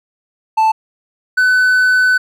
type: tone pair in turn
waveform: triangle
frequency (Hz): 880 / 1504.8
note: A5 / F#6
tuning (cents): 0 / +29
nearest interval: major sixth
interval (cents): 929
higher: second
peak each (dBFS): -7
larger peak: neither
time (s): 0.57-0.72 / 1.37-2.18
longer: second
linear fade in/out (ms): 10
effects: none